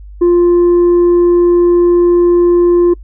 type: tone with tanh clipping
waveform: sine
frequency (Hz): 349.2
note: F4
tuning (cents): 0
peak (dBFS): -6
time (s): 0.21-2.94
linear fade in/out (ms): 10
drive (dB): 2
effects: noise-tail reverb RT60 0.1 s tail -26 dB re dry + added 50 Hz sine -29 dBFS peak until 3.03 s